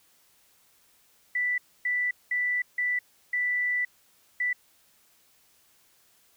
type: tone bursts at uneven times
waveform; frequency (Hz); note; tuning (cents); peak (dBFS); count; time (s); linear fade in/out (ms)
sine; 1975.5; B6; 0; -24; 6; 1.35-1.58 / 1.85-2.11 / 2.31-2.62 / 2.78-2.99 / 3.33-3.85 / 4.4-4.53; 5
effects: white hiss -63 dBFS RMS until 6.36 s